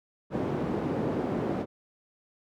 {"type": "band-pass noise", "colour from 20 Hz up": "white", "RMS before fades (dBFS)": -30, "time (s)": [0.3, 1.66], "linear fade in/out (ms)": 50, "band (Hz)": [130, 390], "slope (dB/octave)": 12, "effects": []}